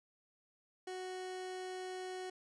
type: tone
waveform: 30% pulse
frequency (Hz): 370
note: F#4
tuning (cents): 0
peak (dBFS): -39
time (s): 0.87-2.3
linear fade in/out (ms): 5
effects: resampled to 22050 Hz